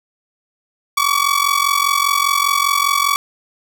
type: ring-modulated tone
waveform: sawtooth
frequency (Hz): 1137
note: C#6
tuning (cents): +44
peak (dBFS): -7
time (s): 0.97-3.16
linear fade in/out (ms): 0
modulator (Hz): 22.5
effects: none